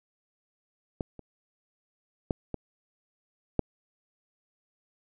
clicks, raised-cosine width 2 ms, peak -17 / -30 / -13 / -19 / -10 dBFS, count 5, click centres 1.008 / 1.193 / 2.308 / 2.543 / 3.593 s, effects none

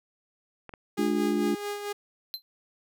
clicks, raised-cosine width 0.5 ms, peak -27 dBFS, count 2, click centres 0.693 / 0.738 s
sawtooth tone with tremolo, 410 Hz, G#4, 22 cents flat, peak -26 dBFS, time 0.97-1.93 s, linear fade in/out 10 ms, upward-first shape sine, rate 4.5 Hz, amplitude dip 50%
sine chord, D diminished, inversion second, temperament just, 211.4 / 293.7 / 352.4 Hz, Ab3 / D4 / F4, +31 / 0 / +16 cents, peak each -28 dBFS, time 0.98-1.55 s, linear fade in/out 5 ms
square tone with exponential decay, 4100 Hz, C8, 36 cents flat, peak -28 dBFS, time 2.34-2.42 s, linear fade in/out 0 ms, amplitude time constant 17 ms
effects none

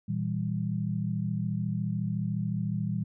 sine chord, E diminished, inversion second, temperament equal with one note detuned, 116.54 / 161.98 / 196 Hz, Bb2 / E3 / G3, 0 / -30 / 0 cents, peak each -32 dBFS, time 0.08-3.04 s, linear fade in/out 10 ms, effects none

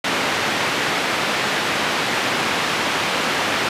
white band-pass noise, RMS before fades -21 dBFS, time 0.04-3.69 s, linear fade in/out 5 ms, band 150 to 2600 Hz, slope 12 dB/octave, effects resampled to 32000 Hz

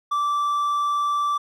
triangle tone, 1166 Hz, D6, 13 cents flat, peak -18 dBFS, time 0.11-1.38 s, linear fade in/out 10 ms, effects none

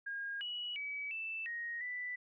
sine tone with pitch steps, 1624 / 2928 / 2282 / 2648 / 1875 / 1981 Hz, G#6 / F#7 / C#7 / E7 / A#6 / B6, -39 / -19 / +50 / +7 / +10 / +5 cents, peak -38 dBFS, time 0.06-2.16 s, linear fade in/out 10 ms, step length 350 ms, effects none

